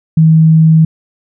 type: tone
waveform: sine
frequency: 159.8 Hz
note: D#3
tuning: 47 cents sharp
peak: -3 dBFS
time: 0.17-0.85 s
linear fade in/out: 5 ms
effects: none